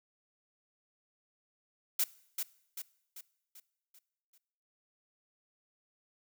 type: noise with echo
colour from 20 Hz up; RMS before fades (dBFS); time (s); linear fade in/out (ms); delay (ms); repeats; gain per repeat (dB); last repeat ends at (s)
blue; -29; 1.99-2.04; 5; 390; 6; -6; 4.38
effects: noise-tail reverb RT60 0.8 s tail -21 dB re dry